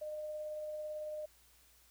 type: tone with tremolo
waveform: sine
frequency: 609 Hz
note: D#5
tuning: 37 cents flat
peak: -38 dBFS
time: 0.01-1.26 s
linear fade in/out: 10 ms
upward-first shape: triangle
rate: 18 Hz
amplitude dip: 25%
effects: added 60 Hz sine -70 dBFS peak until 1.9 s + white hiss -66 dBFS RMS until 1.9 s